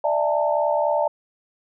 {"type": "tone cluster", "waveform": "sine", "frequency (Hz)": [593, 663, 841, 905], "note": ["D5", "E5", "G#5", "A5"], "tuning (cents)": [17, 10, 22, 48], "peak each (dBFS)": [-21, -24, -29, -24], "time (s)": [0.04, 1.08], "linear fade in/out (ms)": 5, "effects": []}